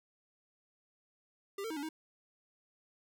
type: tone with pitch steps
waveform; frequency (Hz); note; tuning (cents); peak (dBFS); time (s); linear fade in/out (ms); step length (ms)
square; 397.1 / 451.1 / 317.2 / 284.5 / 316; G4 / A4 / D#4 / C#4 / D#4; +22 / +43 / +33 / +45 / +27; -38; 1.58-1.89; 5; 62
effects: none